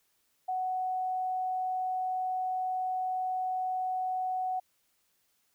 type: tone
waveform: sine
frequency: 743 Hz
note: F#5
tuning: 7 cents sharp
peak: -29 dBFS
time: 0.48-4.6 s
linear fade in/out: 10 ms
effects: white hiss -73 dBFS RMS until 5.54 s